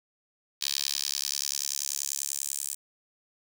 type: tone with high-pass filter sweep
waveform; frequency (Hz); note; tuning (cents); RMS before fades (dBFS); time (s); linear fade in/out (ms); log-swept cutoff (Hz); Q
10% pulse; 70.3; C#2; +25; -32; 0.61-2.75; 10; 4200 to 8200; 2.3
effects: none